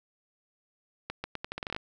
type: accelerating click train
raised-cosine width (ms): 0.3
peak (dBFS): -18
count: 12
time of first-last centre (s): 1.1-1.764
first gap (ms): 140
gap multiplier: 0.81
effects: none